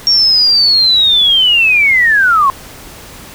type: linear sweep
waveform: sine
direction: down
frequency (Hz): 5570 to 1046.5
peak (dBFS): -6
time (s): 0.07-2.5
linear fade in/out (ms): 0
effects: pink hiss -33 dBFS RMS until 3.34 s